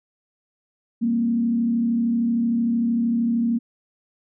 sine tone with frequency modulation, 233.1 Hz, A#3, in tune, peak -18 dBFS, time 1.01-3.59 s, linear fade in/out 20 ms, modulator 33.1 Hz, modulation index 0.48, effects none

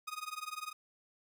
sawtooth tone with tremolo, 1244.5 Hz, D#6, in tune, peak -32 dBFS, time 0.07-0.73 s, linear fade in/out 10 ms, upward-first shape triangle, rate 20 Hz, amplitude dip 100%, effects none

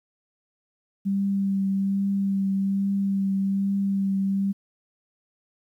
sine tone with vibrato, 196 Hz, G3, in tune, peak -21 dBFS, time 1.05-4.53 s, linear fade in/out 20 ms, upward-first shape triangle, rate 1.2 Hz, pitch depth 18 cents each way, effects 10-bit

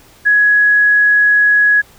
sine tone, 1675 Hz, G#6, 14 cents sharp, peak -7 dBFS, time 0.25-1.82 s, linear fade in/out 20 ms, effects pink hiss -45 dBFS RMS until 1.98 s

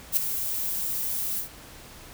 violet noise with ADSR envelope, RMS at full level -19 dBFS, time 0.12-1.49 s, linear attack 50 ms, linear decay 3 ms, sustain -10 dB, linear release 110 ms, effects pink hiss -46 dBFS RMS until 2.13 s

